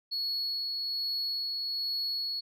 sine tone with tremolo, 4364 Hz, C#8, 28 cents flat, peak -27 dBFS, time 0.11-2.41 s, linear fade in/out 20 ms, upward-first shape sine, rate 1.2 Hz, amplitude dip 30%, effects tanh soft clip ceiling -28 dBFS

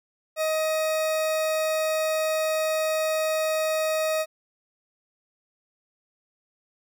40% pulse tone, 629 Hz, D#5, 19 cents sharp, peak -22 dBFS, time 0.36-4.26 s, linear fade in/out 50 ms, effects none

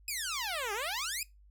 10% pulse exponential two-way sweep, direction down then up, 2577 to 392 to 2577 Hz, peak -25 dBFS, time 0.08-1.23 s, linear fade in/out 2 ms, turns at 0.73 s, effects noise-tail reverb RT60 0.2 s tail -21 dB re dry + added 50 Hz sine -56 dBFS peak until 1.5 s

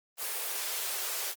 white high-pass noise, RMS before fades -34 dBFS, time 0.17-1.35 s, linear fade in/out 50 ms, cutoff 360 Hz, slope 96 dB/octave, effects Opus 24 kbps

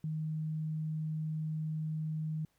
sine tone, 156.2 Hz, D#3, 7 cents sharp, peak -33 dBFS, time 0.04-2.45 s, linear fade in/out 2 ms, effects pink hiss -75 dBFS RMS until 2.58 s

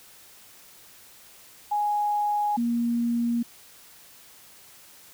sine tone pair in turn, 830.6 / 235.8 Hz, G#5 / A#3, 0 / +20 cents, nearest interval octave + minor seventh, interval 2180 cents, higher first, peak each -22 dBFS, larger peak neither, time 1.71-2.57 / 2.57-3.43 s, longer neither, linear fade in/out 10 ms, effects white hiss -51 dBFS RMS until 5.13 s

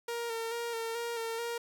sawtooth tone with vibrato, 462.5 Hz, A#4, 14 cents flat, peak -30 dBFS, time 0.08-1.58 s, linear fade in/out 5 ms, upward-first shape square, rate 2.3 Hz, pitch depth 27 cents each way, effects none

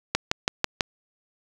click train, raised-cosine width 0.2 ms, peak -3 dBFS, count 5, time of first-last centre 0.15-0.808 s, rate 6.08 Hz, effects none

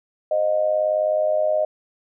sine tone with amplitude modulation, 618 Hz, D#5, 12 cents flat, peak -14 dBFS, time 0.31-1.65 s, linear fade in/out 5 ms, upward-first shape sine, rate 98.9 Hz, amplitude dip 70%, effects none

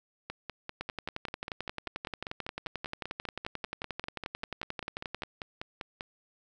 two click trains, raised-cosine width 0.3 ms, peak -21 / -19 dBFS, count 30 / 51, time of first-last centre 0.3-6.009 / 0.81-5.235 s, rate 5.08 / 11.3 Hz, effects none

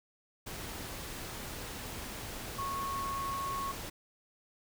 sine tone in noise, 1100 Hz, C#6, 14 cents flat, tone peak -34 dBFS, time 2.58-3.72 s, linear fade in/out 10 ms, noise pink, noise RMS -42 dBFS, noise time 0.46-3.9 s, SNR +5 dB, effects none

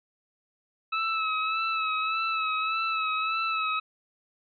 25% pulse tone with vibrato, 1300 Hz, E6, 24 cents flat, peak -22 dBFS, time 0.92-3.8 s, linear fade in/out 10 ms, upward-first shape sine, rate 1.7 Hz, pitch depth 37 cents each way, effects resampled to 11025 Hz

